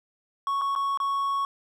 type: tone with dropouts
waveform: triangle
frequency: 1108.7 Hz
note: C#6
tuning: in tune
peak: -22 dBFS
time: 0.47-1.45 s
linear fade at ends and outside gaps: 1 ms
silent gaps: 0.613-0.617 / 0.752-0.76 / 0.974-1.001 s
effects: none